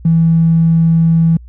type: tone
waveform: triangle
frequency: 164.4 Hz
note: E3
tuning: 4 cents flat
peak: -3 dBFS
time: 0.05-1.37 s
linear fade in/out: 5 ms
effects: tanh soft clip ceiling -5 dBFS + added 60 Hz sine -32 dBFS peak until 1.48 s